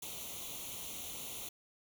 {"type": "noise with comb filter", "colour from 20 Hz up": "white", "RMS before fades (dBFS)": -44, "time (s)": [0.02, 1.49], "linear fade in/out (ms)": 5, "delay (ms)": 0.3, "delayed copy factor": 0.8, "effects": []}